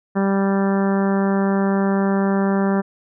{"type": "harmonic tone", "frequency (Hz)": 196, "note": "G3", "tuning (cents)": 0, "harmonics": [1, 2, 3, 4, 5, 6, 7, 8, 9], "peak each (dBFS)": [-17, -23, -27, -29, -31, -33, -34, -35, -36], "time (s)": [0.15, 2.82], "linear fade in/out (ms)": 20, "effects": []}